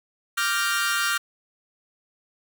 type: chord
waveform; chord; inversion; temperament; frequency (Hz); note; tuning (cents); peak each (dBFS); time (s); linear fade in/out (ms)
sawtooth; G minor seventh; second; equal; 1174.7 / 1396.9 / 1568 / 1864.7; D6 / F6 / G6 / Bb6; 0 / 0 / 0 / 0; -26 / -21 / -25 / -27; 0.37-1.18; 10
effects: none